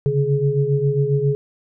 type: tone cluster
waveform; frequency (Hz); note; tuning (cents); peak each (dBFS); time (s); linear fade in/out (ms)
sine; 136.9 / 144.3 / 420.6; C#3 / D3 / G#4; -21 / -30 / +22; -20; 0.06-1.35; 0
effects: none